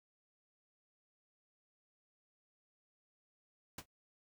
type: noise with exponential decay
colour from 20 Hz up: pink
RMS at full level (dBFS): -39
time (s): 3.78-3.86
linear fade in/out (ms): 5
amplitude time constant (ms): 16
effects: noise-tail reverb RT60 0.1 s tail -25 dB re dry